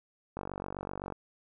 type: click train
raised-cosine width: 1 ms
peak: -23 dBFS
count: 37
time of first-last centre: 0.37-1.123 s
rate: 47.8 Hz
effects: none